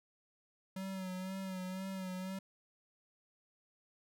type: tone with vibrato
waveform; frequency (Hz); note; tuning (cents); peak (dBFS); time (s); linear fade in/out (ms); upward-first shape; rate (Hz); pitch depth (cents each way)
square; 188.1; F#3; +29; -40; 0.76-2.39; 5; sine; 2; 40
effects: none